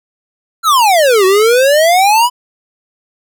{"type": "exponential two-way sweep", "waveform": "square", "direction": "down then up", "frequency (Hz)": [1396.9, 368.5, 1007], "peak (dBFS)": -7, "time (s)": [0.63, 2.3], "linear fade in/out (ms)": 50, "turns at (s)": 1.25, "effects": []}